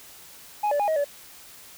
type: tone with pitch steps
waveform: sine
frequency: 835 / 580 / 821 / 632 / 574 Hz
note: G#5 / D5 / G#5 / D#5 / D5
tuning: +9 / -22 / -20 / +27 / -40 cents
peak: -18 dBFS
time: 0.63-1.045 s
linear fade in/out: 10 ms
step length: 83 ms
effects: tanh soft clip ceiling -20 dBFS + white hiss -47 dBFS RMS until 1.77 s